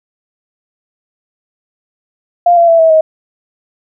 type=tone with pitch steps; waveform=sine; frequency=698.5 / 681.4 / 664.6 / 648.3 / 632.4 Hz; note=F5 / F5 / E5 / E5 / D#5; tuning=0 / -43 / +14 / -29 / +28 cents; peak=-4 dBFS; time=2.46-3.01 s; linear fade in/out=5 ms; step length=110 ms; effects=none